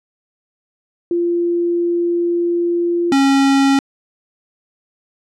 sine / square tone pair in turn, 345.1 / 273.9 Hz, F4 / C#4, -21 / -21 cents, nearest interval major third, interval 400 cents, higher first, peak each -14 / -11 dBFS, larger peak second, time 1.11-3.12 / 3.12-3.79 s, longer first, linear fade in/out 2 ms, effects low-pass 7000 Hz 12 dB/octave

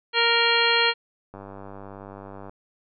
harmonic tone, 466.2 Hz, A#4, in tune, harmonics 1 / 2 / 3 / 4 / 5 / 6 / 7 / 9, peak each -26 / -26 / -26 / -26 / -26 / -26 / -26 / -26 dBFS, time 0.13-0.94 s, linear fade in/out 50 ms
click train, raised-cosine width 1 ms, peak -26 dBFS, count 115, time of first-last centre 1.34-2.495 s, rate 98.7 Hz
effects none

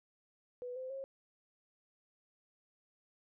sine tone with pitch steps, 493.9 / 516.4 / 539.8 Hz, B4 / C5 / C#5, 0 / -23 / -46 cents, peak -40 dBFS, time 0.62-1.04 s, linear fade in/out 0 ms, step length 140 ms, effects none

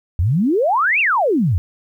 sine exponential two-way sweep, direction up then down, 77 to 2794 to 77 Hz, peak -13 dBFS, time 0.19-1.58 s, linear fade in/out 0 ms, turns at 1 s, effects 9-bit

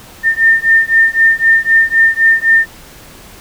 sine beating tone pair, 1807 / 1810.9 Hz, A6 / A6, +46 / +49 cents, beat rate 3.9 Hz, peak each -10 dBFS, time 0.23-2.67 s, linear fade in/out 50 ms, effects pink hiss -37 dBFS RMS until 3.4 s

